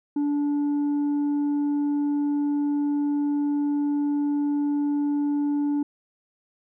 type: tone with tanh clipping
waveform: sine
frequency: 290 Hz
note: D4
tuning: 22 cents flat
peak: -22 dBFS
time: 0.16-5.83 s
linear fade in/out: 5 ms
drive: 3 dB
effects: none